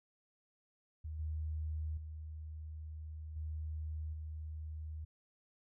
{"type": "tone with level steps", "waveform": "sine", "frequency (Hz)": 77.78, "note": "D#2", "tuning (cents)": 0, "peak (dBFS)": [-40, -36, -43, -38, -41], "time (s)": [1.04, 5.05], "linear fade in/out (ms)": 10, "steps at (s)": [1.19, 1.97, 3.36, 4.13], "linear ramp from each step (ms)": 5, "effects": []}